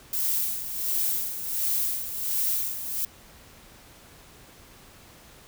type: noise with tremolo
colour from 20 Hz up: violet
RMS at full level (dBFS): -25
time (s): 0.13-3.05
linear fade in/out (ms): 2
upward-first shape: sine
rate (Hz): 1.4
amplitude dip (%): 65
effects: pink hiss -51 dBFS RMS until 5.47 s